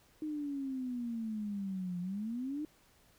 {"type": "exponential two-way sweep", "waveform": "sine", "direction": "down then up", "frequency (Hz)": [311.1, 174.61, 311.1], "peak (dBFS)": -35, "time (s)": [0.22, 2.65], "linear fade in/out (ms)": 2, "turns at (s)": 2, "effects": ["pink hiss -66 dBFS RMS until 3.18 s"]}